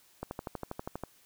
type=click train; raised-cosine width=1 ms; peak=-22 dBFS; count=11; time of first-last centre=0.23-1.036 s; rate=12.4 Hz; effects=white hiss -63 dBFS RMS until 1.25 s